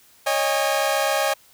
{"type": "chord", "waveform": "sawtooth", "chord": "C# suspended second", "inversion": "none", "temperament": "equal with one note detuned", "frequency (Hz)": [554.4, 622.3, 811.6], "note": ["C#5", "D#5", "G#5"], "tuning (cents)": [0, 0, -40], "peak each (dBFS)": -20, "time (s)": [0.26, 1.34], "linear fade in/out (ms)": 10, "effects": ["white hiss -54 dBFS RMS until 1.53 s"]}